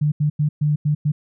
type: tone bursts at uneven times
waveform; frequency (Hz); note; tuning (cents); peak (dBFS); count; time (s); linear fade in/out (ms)
sine; 149.2; D3; +28; -15; 6; 0.01-0.12 / 0.2-0.3 / 0.39-0.49 / 0.61-0.76 / 0.85-0.95 / 1.05-1.12; 10
effects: none